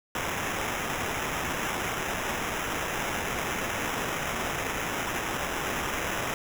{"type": "noise with sample-and-hold", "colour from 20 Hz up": "white", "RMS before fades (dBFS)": -31, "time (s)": [0.15, 6.34], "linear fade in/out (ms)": 2, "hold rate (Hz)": 4410, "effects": []}